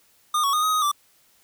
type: tone with pitch steps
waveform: square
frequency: 1219 / 1116 / 1232 / 1260 / 1250 / 1169 Hz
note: D#6 / C#6 / D#6 / D#6 / D#6 / D6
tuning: -36 / +11 / -17 / +21 / +8 / -8 cents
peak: -20 dBFS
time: 0.34-0.916 s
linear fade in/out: 5 ms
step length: 96 ms
effects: white hiss -60 dBFS RMS until 1.43 s